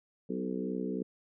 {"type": "harmonic tone with a mistuned harmonic", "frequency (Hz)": 63.1, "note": "B1", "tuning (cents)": 38, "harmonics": [3, 4, 5, 6, 7, 8], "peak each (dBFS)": [-37, -37, -40, -41, -39, -48], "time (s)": [0.29, 1.03], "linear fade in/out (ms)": 10, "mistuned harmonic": 7, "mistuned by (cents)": -16, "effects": []}